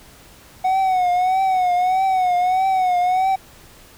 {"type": "tone with vibrato", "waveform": "triangle", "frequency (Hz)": 740, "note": "F#5", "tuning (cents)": 0, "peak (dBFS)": -13, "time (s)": [0.64, 3.36], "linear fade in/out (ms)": 10, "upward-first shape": "triangle", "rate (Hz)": 1.6, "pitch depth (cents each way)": 78, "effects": ["pink hiss -46 dBFS RMS until 3.97 s"]}